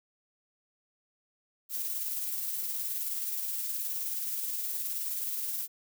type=noise with tremolo; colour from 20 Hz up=violet; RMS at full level=-33 dBFS; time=1.69-5.68 s; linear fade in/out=50 ms; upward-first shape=square; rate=19 Hz; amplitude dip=25%; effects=none